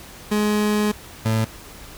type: tone pair in turn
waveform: 30% pulse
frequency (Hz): 210 / 111.01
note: G#3 / A2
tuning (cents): +19 / +16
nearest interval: major seventh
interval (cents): 1103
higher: first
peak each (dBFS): -15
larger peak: neither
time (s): 0.31-0.92 / 1.25-1.45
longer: first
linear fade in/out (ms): 10
effects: added 60 Hz sine -49 dBFS peak until 1.97 s + pink hiss -41 dBFS RMS until 1.97 s